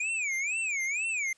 square tone with vibrato, 2379 Hz, D7, 22 cents sharp, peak -29 dBFS, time 0-1.33 s, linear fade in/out 5 ms, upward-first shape sine, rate 2.1 Hz, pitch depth 220 cents each way, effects white hiss -65 dBFS RMS until 1.37 s + resampled to 22050 Hz

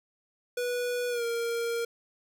square tone with pitch glide, 489.3 to 466.4 Hz, B4 to A#4, -16 to +1 cents, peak -29 dBFS, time 0.57-1.85 s, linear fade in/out 5 ms, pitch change -83 cents, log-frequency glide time 1.09-1.24 s, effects none

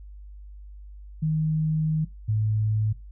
sine tone pair in turn, 156.6 / 107.66 Hz, D#3 / A2, +11 / -37 cents, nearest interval tritone, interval 648 cents, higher first, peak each -21 dBFS, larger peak neither, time 1.22-2.05 / 2.28-2.93 s, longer first, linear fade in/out 10 ms, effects noise-tail reverb RT60 0.2 s tail -19 dB re dry + added 50 Hz sine -40 dBFS peak until 3.11 s

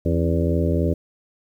harmonic tone with a mistuned harmonic, 83.3 Hz, E2, 19 cents sharp, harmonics 1 / 2 / 3 / 4 / 5 / 6 / 7, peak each -21 / -24 / -26 / -27 / -28 / -29 / -29 dBFS, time 0.05-0.94 s, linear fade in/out 10 ms, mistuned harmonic 3, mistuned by +79 cents, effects 9-bit

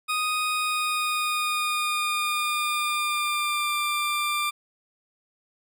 20% pulse tone with pitch glide, 1244.5 to 1187.6 Hz, D#6 to D6, 0 to +19 cents, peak -19 dBFS, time 0.08-4.51 s, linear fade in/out 20 ms, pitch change -81 cents, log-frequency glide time 0.54-3.75 s, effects none

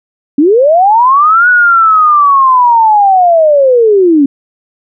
sine linear two-way sweep, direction up then down, 267.7 to 1480 to 267.7 Hz, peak -3 dBFS, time 0.38-4.26 s, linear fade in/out 5 ms, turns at 1.49 s, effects none

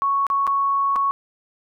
sine tone with dropouts, 1108.7 Hz, C#6, in tune, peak -17 dBFS, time 0.02-1.11 s, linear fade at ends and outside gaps 0 ms, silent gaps 0.267-0.301 / 0.468-0.475 / 0.958-0.962 s, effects none

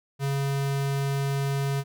square tone, 138.7 Hz, C#3, 1 cent sharp, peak -25 dBFS, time 0.19-1.84 s, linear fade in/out 50 ms, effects none

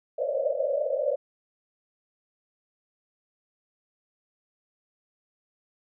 pink band-pass noise, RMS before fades -27 dBFS, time 0.18-1.16 s, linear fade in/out 10 ms, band 520 to 610 Hz, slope 96 dB/octave, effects none

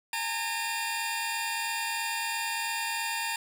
15% pulse tone cluster, 824 / 913 / 2429 Hz, G#5 / A#5 / D#7, -14 / -36 / -42 cents, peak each -32 / -25 / -29 dBFS, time 0.13-3.36 s, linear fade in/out 2 ms, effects none

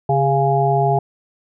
harmonic tone with a mistuned harmonic, 138.59 Hz, C#3, in tune, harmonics 1 / 3 / 5 / 6, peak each -18 / -20 / -18 / -20 dBFS, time 0.09-0.99 s, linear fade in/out 5 ms, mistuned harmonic 3, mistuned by -37 cents, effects none

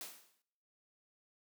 white noise with exponential decay, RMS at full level -43 dBFS, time 0.01-0.42 s, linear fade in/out 1 ms, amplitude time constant 87 ms, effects noise-tail reverb RT60 0.9 s tail -26 dB re dry + high-pass 200 Hz 12 dB/octave

